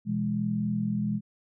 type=chord; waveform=sine; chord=E major; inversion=second; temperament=equal with one note detuned; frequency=123.47 / 166.83 / 207.7 Hz; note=B2 / E3 / G#3; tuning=0 / +21 / 0 cents; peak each=-33 / -33 / -27 dBFS; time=0.05-1.21 s; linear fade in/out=50 ms; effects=none